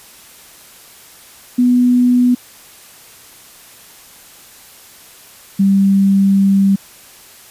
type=tone pair in turn; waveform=sine; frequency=246.9 / 195.96 Hz; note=B3 / G3; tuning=0 / 0 cents; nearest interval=major third; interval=400 cents; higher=first; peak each=-8 dBFS; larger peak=neither; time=1.58-2.35 / 5.59-6.76 s; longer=second; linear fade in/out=10 ms; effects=white hiss -41 dBFS RMS until 7.5 s + resampled to 32000 Hz